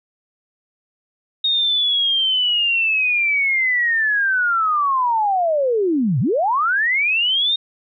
sine linear two-way sweep, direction down then up, 3729 to 110.9 to 3729 Hz, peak -15 dBFS, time 1.44-7.56 s, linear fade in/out 5 ms, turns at 6.2 s, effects none

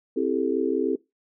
sine chord, A minor seventh, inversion first, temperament just, 264 / 330 / 396 / 440 Hz, C4 / E4 / G4 / A4, +16 / +2 / +18 / 0 cents, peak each -27 dBFS, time 0.16-0.96 s, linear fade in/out 10 ms, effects noise-tail reverb RT60 0.2 s tail -20 dB re dry

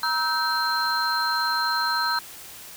sine tone cluster, 947 / 1297 / 1554 / 4149 Hz, A#5 / E6 / G6 / C8, +27 / -28 / -16 / -15 cents, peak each -27 dBFS, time 0.03-2.19 s, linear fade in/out 2 ms, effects white hiss -42 dBFS RMS until 2.76 s

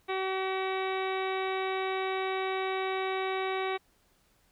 harmonic tone, 380 Hz, F#4, 46 cents sharp, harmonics 1 / 2 / 3 / 4 / 5 / 6 / 7 / 8 / 9 / 10, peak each -32 / -35 / -38 / -44 / -42 / -39 / -47 / -50 / -53 / -44 dBFS, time 0.08-3.78 s, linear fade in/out 20 ms, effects pink hiss -68 dBFS RMS until 4.51 s

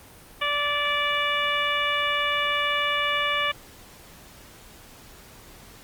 harmonic tone, 582 Hz, D5, 16 cents flat, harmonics 1 / 2 / 3 / 4 / 5 / 6, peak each -32 / -27 / -29 / -28 / -29 / -33 dBFS, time 0.41-3.52 s, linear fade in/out 10 ms, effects pink hiss -48 dBFS RMS until 5.83 s + Opus 32 kbps

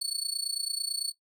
30% pulse tone with amplitude modulation, 4435 Hz, C#8, in tune, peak -23 dBFS, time 0.01-1.12 s, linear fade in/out 10 ms, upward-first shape sine, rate 29 Hz, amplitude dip 85%, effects noise-tail reverb RT60 0.1 s tail -17 dB re dry

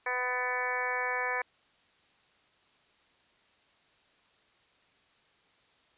harmonic tone, 250 Hz, B3, 21 cents sharp, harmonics 2 / 3 / 4 / 5 / 6 / 7 / 8 / 9, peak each -38 / -39 / -36 / -42 / -41 / -34 / -42 / -36 dBFS, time 0.06-1.42 s, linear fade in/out 5 ms, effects white hiss -66 dBFS RMS until 5.97 s + resampled to 8000 Hz

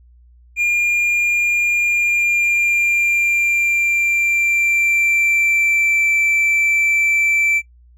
triangle tone with pitch glide, 2410 to 2332 Hz, D7 to D7, +44 to -13 cents, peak -12 dBFS, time 0.56-7.62 s, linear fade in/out 50 ms, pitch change -57 cents, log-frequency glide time 1.78-6.13 s, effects noise-tail reverb RT60 0.1 s tail -21 dB re dry + added 60 Hz sine -45 dBFS peak until 7.97 s

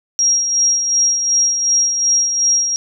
sine tone with tremolo, 5630 Hz, F8, 13 cents sharp, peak -10 dBFS, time 0.19-2.76 s, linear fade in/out 0 ms, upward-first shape sine, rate 2.7 Hz, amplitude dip 50%, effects none

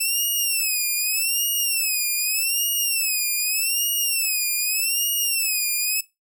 5% pulse tone with vibrato, 2637 Hz, E7, in tune, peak -12 dBFS, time 0-6.01 s, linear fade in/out 10 ms, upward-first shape sine, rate 0.83 Hz, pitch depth 150 cents each way, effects noise-tail reverb RT60 0.2 s tail -17 dB re dry

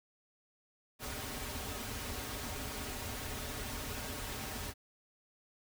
pink noise with comb filter, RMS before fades -41 dBFS, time 0.99-4.74 s, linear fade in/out 50 ms, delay 5.9 ms, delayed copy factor -0.75, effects none

